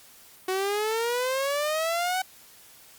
sawtooth exponential sweep, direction up, 369.9 to 759 Hz, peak -21 dBFS, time 0.48-2.22 s, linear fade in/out 5 ms, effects white hiss -52 dBFS RMS until 2.98 s + Opus 48 kbps

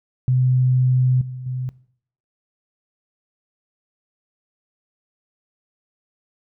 sine tone with level steps, 127.6 Hz, C3, 43 cents flat, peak -14 / -30 / -23 dBFS, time 0.28-1.69 s, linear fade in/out 0 ms, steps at 1.21 / 1.46 s, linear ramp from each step 5 ms, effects noise-tail reverb RT60 0.6 s tail -20 dB re dry

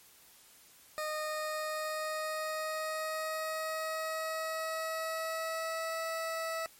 20% pulse tone with pitch glide, 615 to 651.6 Hz, D#5 to E5, -20 to -20 cents, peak -29 dBFS, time 0.98-6.66 s, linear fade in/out 0 ms, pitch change +100 cents, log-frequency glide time 1.2-6.02 s, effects white hiss -59 dBFS RMS until 6.79 s + MP3 64 kbps

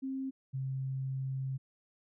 sine tone pair in turn, 266.3 / 133.15 Hz, C4 / C3, +31 / +31 cents, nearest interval octave, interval 1200 cents, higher first, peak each -34 / -33 dBFS, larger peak second, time 0.02-0.31 / 0.53-1.58 s, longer second, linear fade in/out 20 ms, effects none

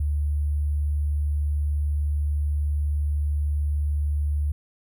sine tone with sample-and-hold, 73.42 Hz, D2, in tune, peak -21 dBFS, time 0-4.52 s, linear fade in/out 5 ms, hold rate 11025 Hz, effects none

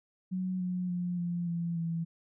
sine tone with pitch steps, 185 / 181.09 / 177.26 / 173.51 / 169.84 / 166.25 Hz, F#3 / F#3 / F3 / F3 / F3 / E3, 0 / -37 / +26 / -11 / -48 / +15 cents, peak -30 dBFS, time 0.31-2.05 s, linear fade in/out 20 ms, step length 290 ms, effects none

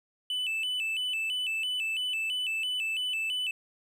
triangle tone with vibrato, 2811 Hz, F7, 11 cents sharp, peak -27 dBFS, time 0.3-3.51 s, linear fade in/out 2 ms, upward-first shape square, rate 3 Hz, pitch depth 110 cents each way, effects none

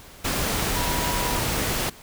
sine tone in noise, 970 Hz, B5, 31 cents flat, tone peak -30 dBFS, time 0.75-1.4 s, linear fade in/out 10 ms, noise pink, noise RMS -25 dBFS, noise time 0.24-1.9 s, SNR -8 dB, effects pink hiss -46 dBFS RMS until 2.02 s

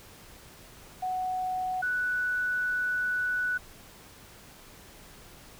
sine tone pair in turn, 741 / 1482 Hz, F#5 / F#6, +2 / +2 cents, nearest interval octave, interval 1200 cents, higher second, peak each -28 / -26 dBFS, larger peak second, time 1.02-1.82 / 1.82-3.58 s, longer second, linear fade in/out 10 ms, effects pink hiss -51 dBFS RMS until 5.59 s

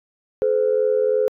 sine tone pair together, 429.3 / 512.2 Hz, A4 / C5, -43 / -37 cents, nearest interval minor third, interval 306 cents, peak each -18 dBFS, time 0.42-1.28 s, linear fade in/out 0 ms, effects tanh soft clip ceiling -9 dBFS

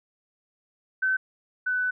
sine tone pair in turn, 1529 / 1499.3 Hz, G6 / F#6, -44 / +22 cents, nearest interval unison, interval 34 cents, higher first, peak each -21 / -23 dBFS, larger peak first, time 1.02-1.17 / 1.66-1.91 s, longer second, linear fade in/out 10 ms, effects none

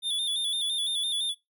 square tone with vibrato, 3520 Hz, A7, in tune, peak -27 dBFS, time 0.02-1.35 s, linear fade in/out 50 ms, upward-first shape square, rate 5.9 Hz, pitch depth 49 cents each way, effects noise-tail reverb RT60 0.2 s tail -23 dB re dry

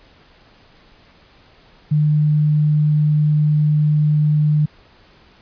sine tone, 150.8 Hz, D3, 46 cents sharp, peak -12 dBFS, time 1.91-4.66 s, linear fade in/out 10 ms, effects pink hiss -50 dBFS RMS until 5.41 s + resampled to 11025 Hz

